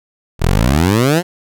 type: exponential sweep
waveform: 15% pulse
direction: up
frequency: 36.81 to 185 Hz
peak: -4 dBFS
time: 0.39-1.23 s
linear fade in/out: 50 ms
effects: none